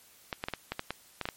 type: clicks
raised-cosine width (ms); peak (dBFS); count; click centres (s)
0.3; -16; 10; 0.328 / 0.439 / 0.485 / 0.537 / 0.72 / 0.794 / 0.906 / 1.213 / 1.255 / 1.288
effects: white hiss -58 dBFS RMS until 1.36 s + MP3 64 kbps